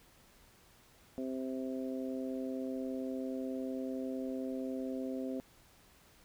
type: harmonic tone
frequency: 130.81 Hz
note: C3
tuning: in tune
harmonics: 2 / 3 / 4 / 5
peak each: -37 / -44 / -43 / -48 dBFS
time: 1.18-5.4 s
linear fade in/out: 0 ms
effects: pink hiss -63 dBFS RMS until 6.24 s